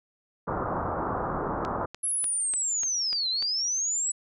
white low-pass noise, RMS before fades -30 dBFS, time 0.47-1.86 s, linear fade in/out 10 ms, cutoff 1300 Hz, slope 48 dB/octave
click train, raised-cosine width 0.2 ms, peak -21 dBFS, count 7, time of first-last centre 1.65-3.425 s, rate 3.38 Hz
sine linear two-way sweep, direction down then up, 11030 to 3951 to 7930 Hz, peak -25 dBFS, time 2.03-4.12 s, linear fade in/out 10 ms, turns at 3.29 s
effects none

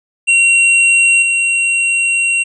square tone with level steps, 2744 Hz, F7, 31 cents flat, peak -8 / -12 dBFS, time 0.27-2.44 s, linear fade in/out 20 ms, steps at 1.22 s, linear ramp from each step 5 ms, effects resampled to 22050 Hz

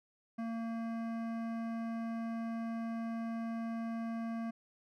sine tone with hard clipping, 228.4 Hz, A#3, 35 cents flat, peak -38 dBFS, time 0.38-4.51 s, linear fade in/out 10 ms, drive 14 dB, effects none

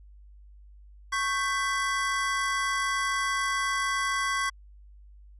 square tone cluster, 1104 / 1555 / 1996 Hz, C#6 / G6 / B6, -7 / -14 / +18 cents, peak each -29 / -33 / -32 dBFS, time 1.12-4.5 s, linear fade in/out 10 ms, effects added 50 Hz sine -48 dBFS peak until 5.39 s + resampled to 24000 Hz

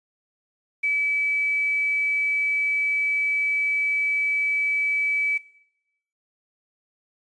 sine tone with quantisation, 2296 Hz, D7, 40 cents flat, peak -20 dBFS, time 0.83-5.38 s, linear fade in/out 10 ms, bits 8, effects noise-tail reverb RT60 0.8 s tail -18 dB re dry + resampled to 22050 Hz

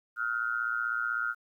sine tone with amplitude modulation, 1413 Hz, F6, 20 cents sharp, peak -24 dBFS, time 0.16-1.35 s, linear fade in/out 50 ms, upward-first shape sine, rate 116 Hz, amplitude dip 95%, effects 11-bit

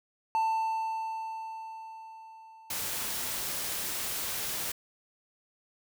triangle tone with exponential decay, 890 Hz, A5, 20 cents sharp, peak -22 dBFS, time 0.35-3.85 s, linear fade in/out 0 ms, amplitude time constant 760 ms
white noise, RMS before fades -34 dBFS, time 2.7-4.72 s, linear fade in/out 5 ms
effects none

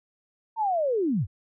sine linear sweep, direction down, 923 to 70.3 Hz, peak -22 dBFS, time 0.56-1.27 s, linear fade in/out 50 ms, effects none

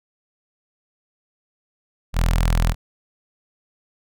sawtooth tone with notch filter, 41.53 Hz, E1, 14 cents sharp, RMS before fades -18 dBFS, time 2.13-2.75 s, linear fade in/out 50 ms, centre 350 Hz, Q 0.76, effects none

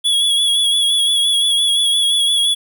square tone with vibrato, 3365 Hz, G#7, 22 cents sharp, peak -13 dBFS, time 0.04-2.55 s, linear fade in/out 20 ms, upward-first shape sine, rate 5.8 Hz, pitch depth 37 cents each way, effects none

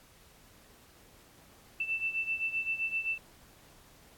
sine beating tone pair, 2659 / 2666.7 Hz, E7 / E7, +14 / +19 cents, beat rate 7.7 Hz, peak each -32 / -36 dBFS, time 1.8-3.18 s, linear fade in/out 5 ms, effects pink hiss -59 dBFS RMS until 4.17 s + AAC 64 kbps

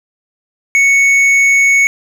triangle tone with hard clipping, 2217 Hz, C#7, in tune, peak -8 dBFS, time 0.75-1.87 s, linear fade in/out 0 ms, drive 9 dB, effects none

